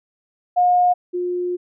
sine tone pair in turn, 717 / 356.7 Hz, F5 / F4, +45 / +37 cents, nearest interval octave, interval 1208 cents, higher first, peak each -12 / -20 dBFS, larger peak first, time 0.56-0.94 / 1.13-1.57 s, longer second, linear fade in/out 20 ms, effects none

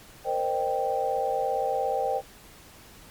sine chord, C minor seventh, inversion third, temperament equal with one note detuned, 466.2 / 523.3 / 611.9 / 784 Hz, Bb4 / C5 / Eb5 / G5, 0 / 0 / -29 / 0 cents, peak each -32 / -29 / -32 / -27 dBFS, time 0.24-2.22 s, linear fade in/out 50 ms, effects pink hiss -50 dBFS RMS until 3.1 s + MP3 96 kbps

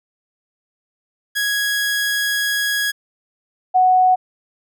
sawtooth / sine tone pair in turn, 1661.2 / 740 Hz, G#6 / F#5, 0 / 0 cents, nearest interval octave + major second, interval 1400 cents, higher first, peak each -14 / -10 dBFS, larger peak second, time 1.35-2.92 / 3.74-4.16 s, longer first, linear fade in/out 20 ms, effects none

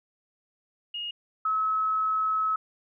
sine tone pair in turn, 2862 / 1289.7 Hz, F7 / E6, +42 / -38 cents, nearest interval octave + major second, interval 1380 cents, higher first, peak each -31 / -23 dBFS, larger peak second, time 0.94-1.11 / 1.45-2.56 s, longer second, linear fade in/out 5 ms, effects none

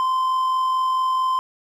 triangle tone with amplitude modulation, 1036 Hz, C6, 17 cents flat, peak -15 dBFS, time 0-1.39 s, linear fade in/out 0 ms, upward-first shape sine, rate 44.5 Hz, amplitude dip 25%, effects none

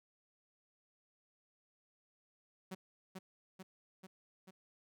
sawtooth tone with echo, 188 Hz, F#3, 28 cents sharp, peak -38 dBFS, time 2.71-2.75 s, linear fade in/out 10 ms, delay 440 ms, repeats 4, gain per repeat -3 dB, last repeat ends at 4.51 s, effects none

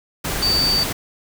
sine tone in noise, 4602 Hz, D8, 36 cents flat, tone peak -16 dBFS, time 0.42-0.84 s, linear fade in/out 10 ms, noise pink, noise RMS -24 dBFS, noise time 0.24-0.93 s, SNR +5 dB, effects none

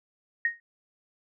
sine tone with exponential decay, 1864.7 Hz, A#6, in tune, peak -19 dBFS, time 0.45-0.6 s, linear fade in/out 2 ms, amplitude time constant 31 ms, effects none

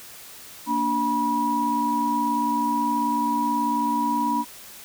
sine tone cluster, 232.4 / 290.9 / 970 Hz, A#3 / D4 / B5, -5 / -16 / -31 cents, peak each -28 / -27 / -22 dBFS, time 0.66-4.45 s, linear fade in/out 50 ms, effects white hiss -43 dBFS RMS until 4.84 s

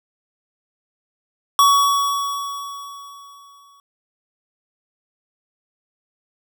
square tone with exponential decay, 1126 Hz, C#6, 27 cents sharp, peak -10 dBFS, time 1.59-3.8 s, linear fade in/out 1 ms, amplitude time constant 480 ms, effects none

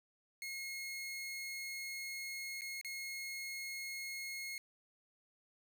sawtooth tone with dropouts, 2160 Hz, C#7, 45 cents flat, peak -38 dBFS, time 0.42-4.58 s, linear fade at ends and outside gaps 1 ms, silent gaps 2.61-2.618 / 2.813-2.847 s, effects none

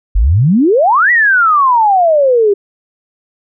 sine exponential two-way sweep, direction up then down, 43.54 to 1975.5 to 391.5 Hz, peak -6 dBFS, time 0.15-2.54 s, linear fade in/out 10 ms, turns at 1.11 s, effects none

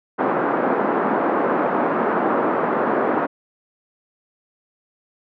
pink band-pass noise, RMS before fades -20 dBFS, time 0.18-3.27 s, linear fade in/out 20 ms, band 240 to 1400 Hz, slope 24 dB/octave, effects none

